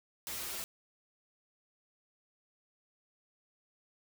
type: noise with comb filter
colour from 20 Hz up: white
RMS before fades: -40 dBFS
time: 0.27-0.64 s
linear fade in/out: 0 ms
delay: 6.9 ms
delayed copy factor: -0.9
effects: none